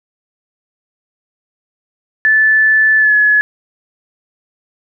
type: tone with pitch glide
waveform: sine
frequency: 1747 to 1700.2 Hz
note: A6 to G#6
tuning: -13 to +40 cents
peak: -7 dBFS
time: 2.25-3.41 s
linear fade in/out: 0 ms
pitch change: -47 cents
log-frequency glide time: 2.98-3.14 s
effects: none